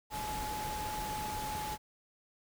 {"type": "tone in noise", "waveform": "sine", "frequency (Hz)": 851, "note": "G#5", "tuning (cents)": 42, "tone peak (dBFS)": -37, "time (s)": [0.1, 1.78], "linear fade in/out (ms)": 50, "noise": "pink", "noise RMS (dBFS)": -41, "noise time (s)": [0.1, 1.78], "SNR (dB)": 1, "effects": []}